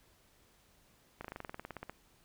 slowing click train, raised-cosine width 0.5 ms, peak -27 dBFS, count 15, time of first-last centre 1.21-1.896 s, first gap 35 ms, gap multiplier 1.05, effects pink hiss -67 dBFS RMS until 2.24 s

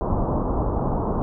pink low-pass noise, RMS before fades -23 dBFS, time 0.01-1.22 s, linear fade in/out 0 ms, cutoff 1100 Hz, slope 48 dB/octave, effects none

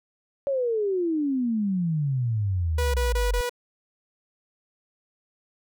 sine exponential sweep, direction down, 567 to 44 Hz, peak -22 dBFS, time 0.47-3.41 s, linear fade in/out 0 ms
sawtooth tone bursts, 487.9 Hz, B4, 21 cents flat, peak -22 dBFS, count 4, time 2.78-3.495 s, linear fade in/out 5 ms, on 160 ms, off 25 ms
effects none

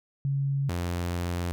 sine / sawtooth tone pair in turn, 138.59 / 87.31 Hz, C#3 / F2, 0 / 0 cents, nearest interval minor sixth, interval 800 cents, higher first, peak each -24 dBFS, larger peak neither, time 0.25-0.69 / 0.69-1.52 s, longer second, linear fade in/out 0 ms, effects none

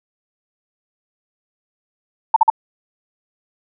sine tone bursts, 895 Hz, A5, 29 cents sharp, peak -6 dBFS, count 3, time 2.34-2.501 s, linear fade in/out 5 ms, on 23 ms, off 46 ms, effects none

